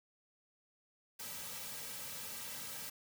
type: noise with comb filter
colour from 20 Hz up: white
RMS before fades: -45 dBFS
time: 1.19-2.9 s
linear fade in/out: 10 ms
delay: 2.8 ms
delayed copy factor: -1
effects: none